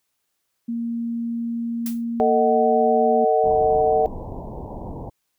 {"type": "tone", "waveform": "sine", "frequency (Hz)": 233.1, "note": "A#3", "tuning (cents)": 0, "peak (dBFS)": -23, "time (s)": [0.68, 3.25], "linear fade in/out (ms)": 10}
{"type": "noise with exponential decay", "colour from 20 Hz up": "blue", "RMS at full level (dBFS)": -29, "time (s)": [1.86, 2.04], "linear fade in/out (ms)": 2, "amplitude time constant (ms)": 37}
{"type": "chord", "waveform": "sine", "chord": "D# diminished", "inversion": "second", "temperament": "just", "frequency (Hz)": [448, 622.3, 746.7], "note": ["A4", "D#5", "F#5"], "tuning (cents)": [31, 0, 16], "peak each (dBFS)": [-19, -21, -19], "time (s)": [2.2, 4.06], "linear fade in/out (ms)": 0}
{"type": "low-pass noise", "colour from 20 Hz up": "pink", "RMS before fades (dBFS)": -33, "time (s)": [3.43, 5.1], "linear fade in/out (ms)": 10, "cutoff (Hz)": 980, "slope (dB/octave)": 96}
{"effects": ["white hiss -74 dBFS RMS until 5.38 s"]}